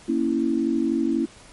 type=chord; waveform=sine; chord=A# diminished; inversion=none; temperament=equal; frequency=233.1 / 277.2 / 329.6 Hz; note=A#3 / C#4 / E4; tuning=0 / 0 / 0 cents; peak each=-25 / -24 / -23 dBFS; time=0.08-1.26 s; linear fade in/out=10 ms; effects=pink hiss -48 dBFS RMS until 1.52 s + MP3 48 kbps